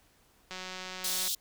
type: click train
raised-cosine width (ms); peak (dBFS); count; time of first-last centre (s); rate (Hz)
0.2; -23; 143; 0.51-1.278; 185
type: high-pass noise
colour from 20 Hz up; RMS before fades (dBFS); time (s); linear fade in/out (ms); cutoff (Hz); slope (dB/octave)
pink; -32; 1.04-1.35; 5; 3300; 48
effects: pink hiss -65 dBFS RMS until 1.4 s